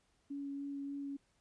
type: tone with vibrato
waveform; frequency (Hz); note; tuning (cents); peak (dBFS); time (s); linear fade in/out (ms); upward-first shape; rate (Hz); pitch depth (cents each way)
sine; 280.6; C#4; +21; -39; 0.3-1.17; 10; sine; 3.4; 10
effects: pink hiss -75 dBFS RMS until 1.4 s + resampled to 22050 Hz

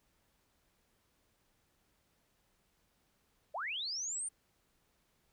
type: linear sweep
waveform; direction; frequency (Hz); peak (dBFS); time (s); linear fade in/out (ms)
sine; up; 523.3 to 9190; -36; 3.54-4.29; 10
effects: pink hiss -75 dBFS RMS until 5.32 s

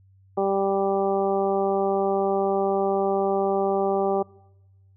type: harmonic tone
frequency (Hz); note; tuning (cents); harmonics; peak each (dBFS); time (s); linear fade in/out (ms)
196; G3; 0; 1 / 2 / 3 / 4 / 5 / 6; -31 / -23 / -27 / -26 / -38 / -35; 0.37-4.23; 10
effects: noise-tail reverb RT60 1.0 s tail -24 dB re dry + added 96 Hz sine -53 dBFS peak until 4.96 s

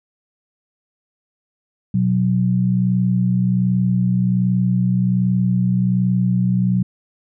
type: tone pair together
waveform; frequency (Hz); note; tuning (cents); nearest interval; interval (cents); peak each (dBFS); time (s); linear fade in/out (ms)
sine; 123.01 / 184.3; B2 / F#3; -6 / -7; perfect fifth; 699; -18 / -16; 1.94-6.83; 5
effects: none

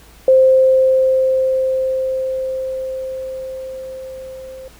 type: tone with level ramp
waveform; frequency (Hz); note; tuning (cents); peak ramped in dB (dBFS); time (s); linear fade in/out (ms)
sine; 523.3; C5; 0; -6 to -31; 0.28-4.68; 2
effects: added 55 Hz sine -46 dBFS peak until 4.79 s + pink hiss -46 dBFS RMS until 4.79 s

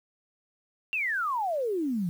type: exponential sweep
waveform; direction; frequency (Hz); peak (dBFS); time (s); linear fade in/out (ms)
sine; down; 2781 to 164.81; -26; 0.93-2.09; 0
effects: 9-bit

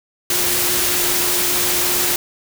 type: tone in noise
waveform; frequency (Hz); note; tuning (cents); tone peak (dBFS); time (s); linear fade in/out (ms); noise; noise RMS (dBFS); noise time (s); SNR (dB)
sine; 355.3; F4; +30; -28; 0.3-2.16; 2; white; -18; 0.3-2.16; -13
effects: none

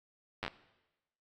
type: slowing click train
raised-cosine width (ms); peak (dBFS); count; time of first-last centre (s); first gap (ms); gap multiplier
0.3; -20; 5; 0.43-0.48; 9; 1.22
effects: noise-tail reverb RT60 1.0 s tail -18 dB re dry + AAC 32 kbps

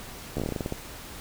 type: slowing click train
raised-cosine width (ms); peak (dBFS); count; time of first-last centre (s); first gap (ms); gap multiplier
2; -16; 12; 0.37-0.724; 13; 1.17
effects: pink hiss -42 dBFS RMS until 1.2 s

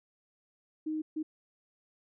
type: tone bursts at uneven times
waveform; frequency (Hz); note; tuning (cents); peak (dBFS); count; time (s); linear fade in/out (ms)
sine; 311.1; D#4; 0; -31; 2; 0.86-1.02 / 1.16-1.23; 10
effects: none

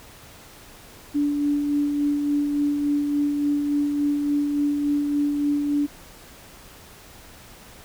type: tone with tremolo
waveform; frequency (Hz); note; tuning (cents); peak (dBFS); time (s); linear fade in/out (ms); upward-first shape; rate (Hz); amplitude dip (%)
sine; 290; D4; -22; -18; 1.14-5.87; 20; sine; 3.5; 35
effects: pink hiss -46 dBFS RMS until 7.84 s

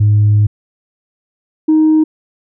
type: tone pair in turn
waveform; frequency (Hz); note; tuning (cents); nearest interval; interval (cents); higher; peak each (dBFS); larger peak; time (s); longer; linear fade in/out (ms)
sine; 104.7 / 312.3; G#2 / D#4; +15 / +7; octave + perfect fifth; 1892; second; -5; neither; 0-0.47 / 1.68-2.04; first; 10
effects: tanh soft clip ceiling -4 dBFS

